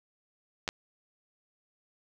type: clicks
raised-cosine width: 0.2 ms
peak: -15 / -13 dBFS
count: 2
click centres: 0.678 / 0.689 s
effects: none